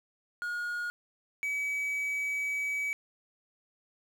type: tone pair in turn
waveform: triangle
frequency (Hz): 1436 / 2280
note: F6 / C#7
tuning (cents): +48 / +48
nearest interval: minor sixth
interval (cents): 800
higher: second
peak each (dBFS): -30 / -28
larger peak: second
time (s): 0.42-0.9 / 1.43-2.93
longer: second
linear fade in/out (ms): 0
effects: 9-bit